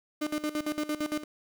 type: tone with tremolo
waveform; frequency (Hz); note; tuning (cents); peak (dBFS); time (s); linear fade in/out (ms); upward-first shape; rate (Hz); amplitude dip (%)
35% pulse; 301.7; D4; +47; -26; 0.21-1.24; 10; square; 8.8; 80
effects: none